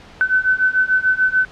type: beating tone pair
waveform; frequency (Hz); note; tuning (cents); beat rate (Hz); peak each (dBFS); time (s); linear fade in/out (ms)
sine; 1512 / 1518.8; F#6 / F#6; +37 / +45; 6.8; -17 / -16; 0.21-1.45; 0
effects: pink hiss -42 dBFS RMS until 1.51 s + low-pass 4000 Hz 12 dB/octave